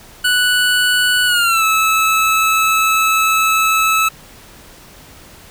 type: tone with pitch glide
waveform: 25% pulse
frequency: 1480 to 1303.4 Hz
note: F#6 to E6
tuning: 0 to -20 cents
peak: -8 dBFS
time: 0.24-4.09 s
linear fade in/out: 10 ms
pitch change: -220 cents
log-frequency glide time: 1.26-1.64 s
effects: pink hiss -41 dBFS RMS until 5.5 s